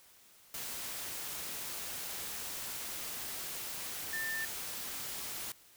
sine tone in noise, 1789 Hz, A6, 28 cents sharp, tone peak -35 dBFS, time 4.13-4.45 s, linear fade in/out 2 ms, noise white, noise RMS -41 dBFS, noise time 0.54-5.52 s, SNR +3 dB, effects white hiss -61 dBFS RMS until 5.76 s

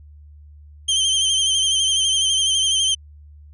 sawtooth tone with vibrato, 3136 Hz, G7, in tune, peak -13 dBFS, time 0.88-2.95 s, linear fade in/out 10 ms, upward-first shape sine, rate 12 Hz, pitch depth 46 cents each way, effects added 74 Hz sine -41 dBFS peak until 3.53 s + resampled to 24000 Hz

